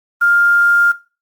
sine tone with quantisation, 1403 Hz, F6, 8 cents sharp, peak -9 dBFS, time 0.21-0.92 s, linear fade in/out 10 ms, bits 6, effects noise-tail reverb RT60 0.3 s tail -17 dB re dry + Opus 24 kbps

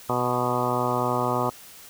harmonic tone with a mistuned harmonic, 123.47 Hz, B2, in tune, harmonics 1 / 2 / 3 / 4 / 5 / 6 / 7 / 8 / 9 / 10, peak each -31 / -31 / -31 / -31 / -31 / -31 / -31 / -31 / -31 / -31 dBFS, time 0.09-1.5 s, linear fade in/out 5 ms, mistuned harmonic 9, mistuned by -20 cents, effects white hiss -46 dBFS RMS until 1.89 s

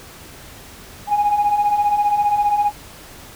sine beating tone pair, 814 / 829 Hz, G#5 / G#5, -35 / -3 cents, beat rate 15 Hz, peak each -20 / -14 dBFS, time 1.07-2.72 s, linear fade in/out 50 ms, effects tanh soft clip ceiling -10 dBFS + pink hiss -40 dBFS RMS until 3.35 s

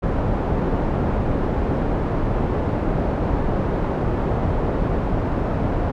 pink low-pass noise, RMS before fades -21 dBFS, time 0.02-5.92 s, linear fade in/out 20 ms, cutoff 790 Hz, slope 12 dB/octave, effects none

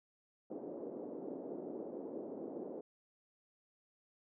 pink band-pass noise, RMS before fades -45 dBFS, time 0.5-2.81 s, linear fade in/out 5 ms, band 270 to 540 Hz, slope 24 dB/octave, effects none

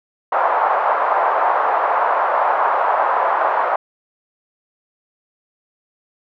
white band-pass noise, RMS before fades -17 dBFS, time 0.32-3.76 s, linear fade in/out 5 ms, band 640 to 1100 Hz, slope 24 dB/octave, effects none

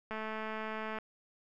click train, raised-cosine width 0.5 ms, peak -25 dBFS, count 192, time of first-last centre 0.11-0.986 s, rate 218 Hz, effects none

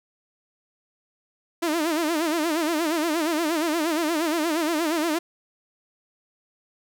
sawtooth tone with vibrato, 321.1 Hz, E4, 45 cents flat, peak -18 dBFS, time 1.62-5.19 s, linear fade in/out 10 ms, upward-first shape sine, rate 8.5 Hz, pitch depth 130 cents each way, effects none

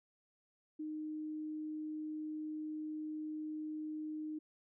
sine tone, 308.1 Hz, D#4, 17 cents flat, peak -39 dBFS, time 0.79-4.39 s, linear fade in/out 10 ms, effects none

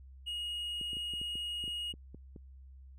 triangle tone, 2878 Hz, F#7, 49 cents flat, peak -34 dBFS, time 0.26-1.93 s, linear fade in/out 20 ms
clicks, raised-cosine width 3 ms, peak -35 dBFS, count 11, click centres 0.813 / 0.932 / 0.969 / 1.137 / 1.215 / 1.355 / 1.64 / 1.679 / 1.939 / 2.146 / 2.362 s
effects added 66 Hz sine -50 dBFS peak until 2.98 s

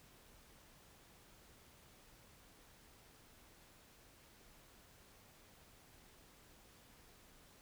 silence, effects pink hiss -64 dBFS RMS until 7.61 s

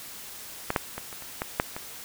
clicks, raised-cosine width 0.5 ms, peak -10 / -7 / -18 / -26 / -26 / -13 / -6 / -19 dBFS, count 8, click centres 0.704 / 0.762 / 0.98 / 1.128 / 1.223 / 1.419 / 1.599 / 1.765 s, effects white hiss -42 dBFS RMS until 2.04 s

